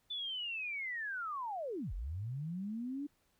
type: linear two-way sweep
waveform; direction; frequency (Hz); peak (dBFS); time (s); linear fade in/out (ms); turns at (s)
sine; down then up; 3520 to 38.89 to 294.6; -37; 0.1-3.07; 10; 1.93
effects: pink hiss -75 dBFS RMS until 3.39 s